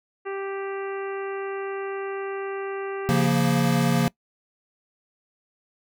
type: harmonic tone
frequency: 392 Hz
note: G4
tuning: in tune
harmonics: 1 / 2 / 3 / 4 / 5 / 6 / 7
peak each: -29 / -38 / -38 / -41 / -42 / -48 / -46 dBFS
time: 0.25-3.28 s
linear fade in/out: 20 ms
type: chord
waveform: square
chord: Bb minor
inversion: first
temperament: equal with one note detuned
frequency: 138.59 / 174.61 / 234.4 Hz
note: Db3 / F3 / Bb3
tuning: 0 / 0 / +10 cents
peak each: -24 dBFS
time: 3.09-4.08 s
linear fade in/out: 0 ms
effects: noise-tail reverb RT60 0.1 s tail -23 dB re dry